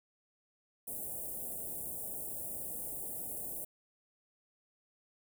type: band-stop noise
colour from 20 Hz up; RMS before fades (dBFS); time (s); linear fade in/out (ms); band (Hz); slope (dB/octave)
white; -41; 0.87-3.65; 10; 750 to 8500; 48
effects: none